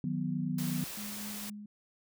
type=chord; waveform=sine; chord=B major; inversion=first; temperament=equal with one note detuned; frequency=155.56 / 183.4 / 246.9 Hz; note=D#3 / F#3 / B3; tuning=0 / -15 / 0 cents; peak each=-35 dBFS; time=0.04-0.84 s; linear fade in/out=2 ms
type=noise; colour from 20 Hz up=white; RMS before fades=-42 dBFS; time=0.58-1.5 s; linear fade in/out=5 ms
type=tone with tremolo; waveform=sine; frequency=207.7 Hz; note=G#3; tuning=in tune; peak=-40 dBFS; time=0.97-1.66 s; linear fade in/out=5 ms; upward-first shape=triangle; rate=4.1 Hz; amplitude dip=35%
effects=none